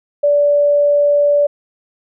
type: tone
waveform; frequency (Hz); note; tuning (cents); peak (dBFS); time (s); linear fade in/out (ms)
sine; 580; D5; -22; -9; 0.23-1.47; 10
effects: none